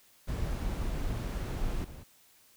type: noise with level steps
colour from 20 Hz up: brown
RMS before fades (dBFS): -33 / -45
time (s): 0.27-2.04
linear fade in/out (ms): 20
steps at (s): 1.84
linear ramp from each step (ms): 5
effects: white hiss -62 dBFS RMS until 2.56 s